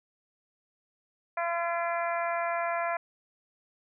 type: harmonic tone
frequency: 340.4 Hz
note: F4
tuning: 44 cents flat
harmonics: 2 / 3 / 4 / 5 / 6 / 7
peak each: -30 / -34 / -36 / -38 / -40 / -41 dBFS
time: 1.37-2.97 s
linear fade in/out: 5 ms
effects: none